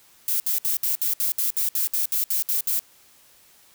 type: noise bursts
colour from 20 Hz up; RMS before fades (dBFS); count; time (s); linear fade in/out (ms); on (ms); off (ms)
violet; -23; 14; 0.28-2.792; 0; 120; 64
effects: white hiss -55 dBFS RMS until 3.74 s